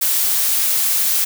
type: noise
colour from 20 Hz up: blue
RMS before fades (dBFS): -17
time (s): 0.01-1.25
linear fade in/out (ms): 10
effects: none